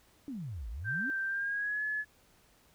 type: exponential two-way sweep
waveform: sine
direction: down then up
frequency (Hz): 300.6 to 50.3 to 300.6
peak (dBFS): -37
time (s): 0.28-1.1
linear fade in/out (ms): 0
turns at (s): 0.69
type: tone with pitch glide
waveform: sine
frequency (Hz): 1568 to 1709.9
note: G6 to A6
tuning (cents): 0 to -50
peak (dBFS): -31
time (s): 0.84-2.05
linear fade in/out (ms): 50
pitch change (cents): +150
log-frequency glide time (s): 1.26-1.83
effects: pink hiss -65 dBFS RMS until 2.74 s